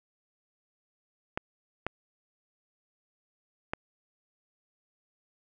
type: clicks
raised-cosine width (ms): 0.5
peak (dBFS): -15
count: 3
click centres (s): 1.375 / 1.866 / 3.735
effects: none